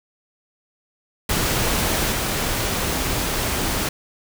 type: noise with level steps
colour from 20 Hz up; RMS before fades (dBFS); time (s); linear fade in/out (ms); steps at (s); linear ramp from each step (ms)
pink; -21 / -23; 1.29-3.89; 5; 2.12; 2
effects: none